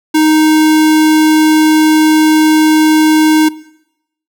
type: tone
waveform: square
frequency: 311.1 Hz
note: D#4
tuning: in tune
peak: -7 dBFS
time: 0.14-3.49 s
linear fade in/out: 10 ms
effects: noise-tail reverb RT60 0.8 s tail -19 dB re dry